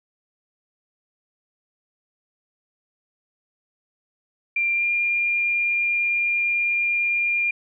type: tone with pitch glide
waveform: sine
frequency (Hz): 2377 to 2403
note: D7 to D7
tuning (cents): +20 to +39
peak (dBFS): -19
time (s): 4.56-7.51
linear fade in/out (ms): 5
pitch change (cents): +19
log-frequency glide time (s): 4.74-4.85
effects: none